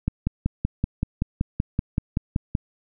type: click train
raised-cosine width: 5 ms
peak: -9 dBFS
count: 14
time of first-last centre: 0.08-2.551 s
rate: 5.26 Hz
effects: none